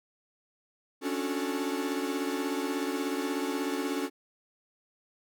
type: chord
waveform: 45% pulse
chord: D major seventh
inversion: third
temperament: equal with one note detuned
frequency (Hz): 277.2 / 293.7 / 364.1 / 440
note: C#4 / D4 / F#4 / A4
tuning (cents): 0 / 0 / -28 / 0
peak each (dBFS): -33 / -36 / -36 / -37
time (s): 1.01-4.1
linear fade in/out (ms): 50
effects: none